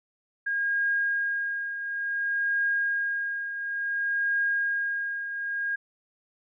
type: tone with tremolo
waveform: sine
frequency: 1626 Hz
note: G#6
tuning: 37 cents flat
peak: -22 dBFS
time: 0.46-5.76 s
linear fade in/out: 10 ms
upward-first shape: triangle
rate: 0.57 Hz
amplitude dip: 65%
effects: none